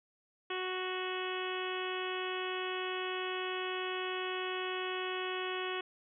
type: harmonic tone with a mistuned harmonic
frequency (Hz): 370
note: F#4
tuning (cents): 0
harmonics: 1 / 2 / 3 / 4 / 5 / 6 / 7 / 8 / 9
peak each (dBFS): -38 / -45 / -42 / -45 / -45 / -48 / -44 / -45 / -47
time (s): 0.5-5.81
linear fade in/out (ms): 5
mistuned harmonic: 6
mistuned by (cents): -21
effects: none